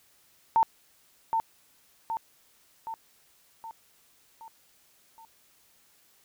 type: tone with echo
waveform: sine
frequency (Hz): 901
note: A5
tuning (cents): +41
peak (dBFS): -18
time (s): 0.56-0.63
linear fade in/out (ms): 0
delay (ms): 770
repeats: 6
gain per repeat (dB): -5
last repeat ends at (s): 5.25
effects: white hiss -63 dBFS RMS until 6.24 s